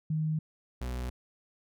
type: tone pair in turn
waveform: sine / 40% pulse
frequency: 156.1 / 61.95 Hz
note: D#3 / B1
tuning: +6 / +6 cents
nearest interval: octave + major third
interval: 1600 cents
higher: first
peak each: -27 / -32 dBFS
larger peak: first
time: 0.1-0.39 / 0.81-1.1 s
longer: neither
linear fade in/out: 5 ms
effects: none